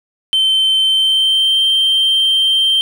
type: tone with pitch glide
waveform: triangle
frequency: 3096 to 3141 Hz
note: G7 to G7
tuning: -22 to +3 cents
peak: -8 dBFS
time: 0.33-2.81 s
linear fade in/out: 0 ms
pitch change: +25 cents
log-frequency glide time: 0.81-1.61 s
effects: tanh soft clip ceiling -4 dBFS + 8-bit